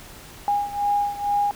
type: beating tone pair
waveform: sine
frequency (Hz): 816 / 818.2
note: G#5 / G#5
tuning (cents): -31 / -26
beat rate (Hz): 2.2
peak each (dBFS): -22 / -25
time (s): 0.48-1.51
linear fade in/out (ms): 0
effects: pink hiss -43 dBFS RMS until 1.55 s